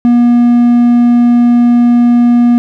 triangle tone with hard clipping, 240 Hz, B3, 49 cents flat, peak -5 dBFS, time 0.05-2.58 s, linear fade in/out 0 ms, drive 6 dB, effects none

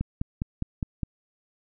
click train, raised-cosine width 5 ms, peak -15 dBFS, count 6, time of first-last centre 0.01-1.032 s, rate 4.89 Hz, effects none

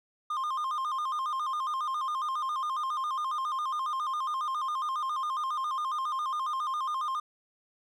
triangle tone with vibrato, 1134 Hz, C#6, 39 cents sharp, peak -27 dBFS, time 0.3-7.2 s, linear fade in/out 5 ms, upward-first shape square, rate 7.3 Hz, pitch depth 120 cents each way, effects none

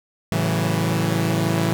sawtooth chord, F# minor seventh, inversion first, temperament equal with one note detuned, 110 / 138.59 / 164.81 / 188.34 Hz, A2 / C#3 / E3 / F#3, 0 / 0 / 0 / +31 cents, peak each -20 / -23 / -18 / -23 dBFS, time 0.32-1.73 s, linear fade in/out 0 ms, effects none

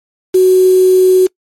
sine tone with quantisation, 371.7 Hz, F#4, 8 cents sharp, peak -4 dBFS, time 0.34-1.27 s, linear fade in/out 10 ms, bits 4, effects noise-tail reverb RT60 0.1 s tail -25 dB re dry + MP3 64 kbps

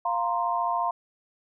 sine chord, F suspended fourth, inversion none, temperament equal, 698.5 / 932.3 / 1046.5 Hz, F5 / Bb5 / C6, 0 / 0 / 0 cents, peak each -28 dBFS, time 0.05-0.91 s, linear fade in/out 5 ms, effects none

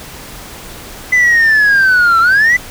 sine linear two-way sweep, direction down then up, 2020 to 1326 to 2020 Hz, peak -4 dBFS, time 1.12-2.57 s, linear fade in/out 10 ms, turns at 2.2 s, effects tanh soft clip ceiling -5 dBFS + pink hiss -31 dBFS RMS until 2.7 s

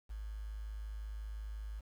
sine tone with quantisation, 52.8 Hz, G#1, 29 cents sharp, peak -40 dBFS, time 0.09-1.81 s, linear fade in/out 20 ms, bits 10, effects none

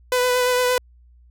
sawtooth tone with vibrato, 498.7 Hz, B4, 17 cents sharp, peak -13 dBFS, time 0.12-0.78 s, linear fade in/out 2 ms, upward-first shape sine, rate 8.7 Hz, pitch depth 17 cents each way, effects added 60 Hz sine -48 dBFS peak until 1.3 s

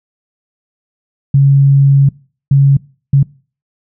sine tone bursts at uneven times, 138.59 Hz, C#3, in tune, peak -4 dBFS, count 3, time 1.34-2.09 / 2.51-2.77 / 3.13-3.23 s, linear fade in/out 5 ms, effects noise-tail reverb RT60 0.4 s tail -23 dB re dry

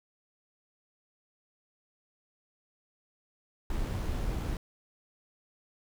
brown noise with amplitude modulation, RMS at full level -31 dBFS, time 3.7-4.57 s, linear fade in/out 2 ms, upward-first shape sine, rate 76.4 Hz, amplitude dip 25%, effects none

